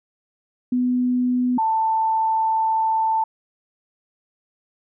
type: tone pair in turn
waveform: sine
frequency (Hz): 249 / 887.3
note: B3 / A5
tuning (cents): +14 / +14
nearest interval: octave + minor seventh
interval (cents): 2200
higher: second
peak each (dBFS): -17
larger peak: neither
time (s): 0.72-1.58 / 1.58-3.24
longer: second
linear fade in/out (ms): 5
effects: none